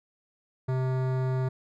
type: tone with hard clipping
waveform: sine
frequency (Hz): 129.7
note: C3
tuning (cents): -15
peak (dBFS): -27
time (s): 0.68-1.49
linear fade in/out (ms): 10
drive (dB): 17
effects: none